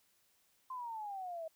sine exponential sweep, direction down, 1046.5 to 634 Hz, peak -40 dBFS, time 0.7-1.48 s, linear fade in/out 5 ms, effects white hiss -73 dBFS RMS until 1.55 s

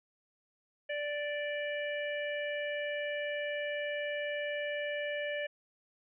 harmonic tone, 586 Hz, D5, 4 cents flat, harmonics 1 / 3 / 4 / 5, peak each -35 / -39 / -43 / -45 dBFS, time 0.89-5.47 s, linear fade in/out 10 ms, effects none

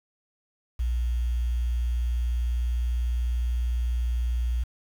sine tone with quantisation, 59.9 Hz, A#1, 48 cents sharp, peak -23 dBFS, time 0.79-4.64 s, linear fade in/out 10 ms, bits 8, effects none

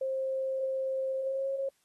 sine tone with pitch glide, 530 to 543 Hz, C5 to C#5, +22 to -36 cents, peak -29 dBFS, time 0.01-1.69 s, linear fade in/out 5 ms, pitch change +42 cents, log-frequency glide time 1.17-1.49 s, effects white hiss -72 dBFS RMS until 1.84 s + AAC 32 kbps

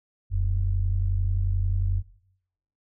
sine tone pair together, 41.2 / 92.5 Hz, E1 / F#2, 0 / 0 cents, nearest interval octave + major second, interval 1400 cents, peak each -24 dBFS, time 0.3-2.03 s, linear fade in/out 50 ms, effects noise-tail reverb RT60 0.8 s tail -20 dB re dry

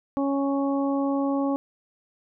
harmonic tone, 277.2 Hz, C#4, in tune, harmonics 1 / 2 / 3 / 4, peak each -23 / -29 / -33 / -35 dBFS, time 0.17-1.56 s, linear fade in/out 0 ms, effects none

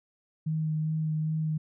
sine tone with vibrato, 156.4 Hz, D#3, 9 cents sharp, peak -26 dBFS, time 0.46-1.58 s, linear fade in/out 10 ms, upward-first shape sine, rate 2.5 Hz, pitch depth 14 cents each way, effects none

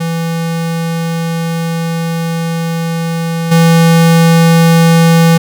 square tone with level steps, 165.8 Hz, E3, 10 cents sharp, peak -14 / -5 dBFS, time 0-5.38 s, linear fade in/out 10 ms, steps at 3.51 s, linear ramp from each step 10 ms, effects none

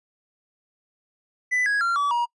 triangle tone with pitch steps, 1995 / 1658.3 / 1378.5 / 1145.8 / 952.5 Hz, B6 / G#6 / F6 / D6 / A#5, +17 / -3 / -23 / -43 / +37 cents, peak -18 dBFS, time 1.51-2.26 s, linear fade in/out 20 ms, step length 150 ms, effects noise-tail reverb RT60 0.1 s tail -26 dB re dry + resampled to 24000 Hz

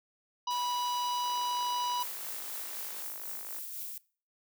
harmonic tone, 980 Hz, B5, 14 cents flat, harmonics 1 / 3 / 4 / 5 / 6, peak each -31 / -41 / -43 / -45 / -47 dBFS, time 0.47-2.03 s, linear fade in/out 5 ms
white noise, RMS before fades -46 dBFS, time 0.5-3.03 s, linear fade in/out 10 ms
click train, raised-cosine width 0.5 ms, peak -34 dBFS, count 122, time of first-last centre 1.24-3.585 s, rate 51.6 Hz
violet noise with tremolo, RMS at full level -39 dBFS, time 2-3.98 s, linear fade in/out 2 ms, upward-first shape triangle, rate 4 Hz, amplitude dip 35%
effects noise-tail reverb RT60 0.4 s tail -21 dB re dry + high-pass 400 Hz 12 dB/octave

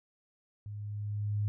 sine tone with level ramp, 103.83 Hz, G#2, in tune, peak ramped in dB -39 to -27 dBFS, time 0.66-1.48 s, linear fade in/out 0 ms, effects none

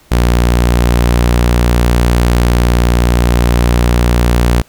sawtooth tone, 59.6 Hz, A#1, 39 cents sharp, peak -4 dBFS, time 0.11-4.62 s, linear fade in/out 10 ms, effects pink hiss -47 dBFS RMS until 4.68 s

